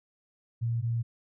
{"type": "tone pair in turn", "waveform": "sine", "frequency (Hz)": [116.54, 116.54], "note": ["A#2", "A#2"], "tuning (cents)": [0, 0], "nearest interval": "unison", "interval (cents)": 0, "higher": "neither", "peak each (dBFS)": [-26, -26], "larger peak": "neither", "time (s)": [[0.61, 0.82], [0.82, 1.03]], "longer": "neither", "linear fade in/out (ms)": 20, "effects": []}